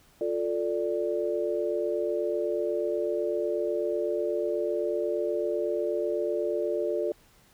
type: chord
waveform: sine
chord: D minor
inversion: first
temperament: just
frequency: 352.4 / 440.5 / 587.3 Hz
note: F4 / A4 / D5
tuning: +16 / +2 / 0 cents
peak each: -30 dBFS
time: 0.21-7.12 s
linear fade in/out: 2 ms
effects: pink hiss -60 dBFS RMS until 7.53 s